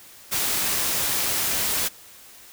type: noise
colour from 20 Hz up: white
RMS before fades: -24 dBFS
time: 0.31-1.89 s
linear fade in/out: 20 ms
effects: white hiss -47 dBFS RMS until 2.52 s